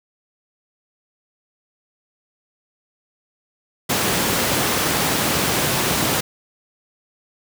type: high-pass noise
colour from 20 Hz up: pink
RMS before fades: -20 dBFS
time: 3.89-6.21 s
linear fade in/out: 10 ms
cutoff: 120 Hz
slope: 12 dB/octave
effects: none